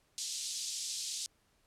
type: band-pass noise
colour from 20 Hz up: white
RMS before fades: -39 dBFS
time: 0.18-1.26 s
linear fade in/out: 0 ms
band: 3700 to 7900 Hz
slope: 24 dB/octave
effects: pink hiss -72 dBFS RMS until 1.66 s + low-pass 12000 Hz 12 dB/octave